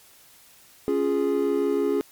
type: chord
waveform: triangle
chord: Db major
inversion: none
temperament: equal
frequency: 277.2 / 349.2 / 415.3 Hz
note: Db4 / F4 / Ab4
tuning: 0 / 0 / 0 cents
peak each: -24 / -25 / -21 dBFS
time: 0.88-2.01 s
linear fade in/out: 0 ms
effects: white hiss -53 dBFS RMS until 2.11 s + MP3 96 kbps